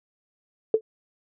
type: tone with exponential decay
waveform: sine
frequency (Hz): 440.3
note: A4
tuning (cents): +1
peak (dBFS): -11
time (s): 0.74-0.81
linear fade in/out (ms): 2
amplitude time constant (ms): 15
effects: none